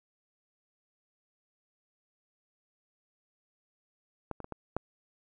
clicks, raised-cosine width 1 ms, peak -21 / -27 / -28 / -24 / -16 dBFS, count 5, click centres 4.313 / 4.403 / 4.444 / 4.523 / 4.766 s, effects none

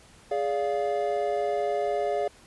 triangle chord, D diminished, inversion second, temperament equal with one note detuned, 415.3 / 578.2 / 698.5 Hz, Ab4 / D5 / F5, 0 / -27 / 0 cents, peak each -27 dBFS, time 0.31-2.28 s, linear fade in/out 5 ms, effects pink hiss -54 dBFS RMS until 2.46 s + resampled to 24000 Hz

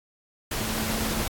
sine tone in noise, 220 Hz, A3, in tune, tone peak -32 dBFS, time 0.6-1.22 s, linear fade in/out 5 ms, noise pink, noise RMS -29 dBFS, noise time 0.51-1.28 s, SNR -6 dB, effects AAC 64 kbps

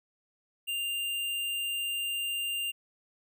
square tone, 2794 Hz, F7, in tune, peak -31 dBFS, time 0.67-2.72 s, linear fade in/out 20 ms, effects none

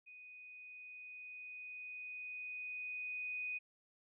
sine tone with level ramp, 2489 Hz, D#7, in tune, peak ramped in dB -53 to -38 dBFS, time 0.06-3.59 s, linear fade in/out 20 ms, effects none

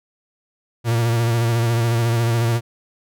45% pulse tone with vibrato, 116.54 Hz, A#2, in tune, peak -16 dBFS, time 0.84-2.61 s, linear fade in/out 50 ms, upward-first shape sine, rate 14 Hz, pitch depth 38 cents each way, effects none

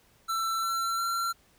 square tone with pitch steps, 1337 / 1351 / 1365.1 Hz, E6 / E6 / F6, +24 / +42 / -40 cents, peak -28 dBFS, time 0.28-1.33 s, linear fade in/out 20 ms, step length 350 ms, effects pink hiss -63 dBFS RMS until 1.58 s

